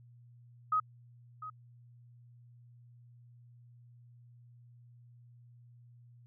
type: tone with echo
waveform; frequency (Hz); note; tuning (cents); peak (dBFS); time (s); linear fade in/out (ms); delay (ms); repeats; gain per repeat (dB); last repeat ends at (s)
sine; 1260; D#6; +21; -26; 0.72-0.8; 5; 700; 1; -14; 1.5
effects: added 120 Hz sine -55 dBFS peak until 6.26 s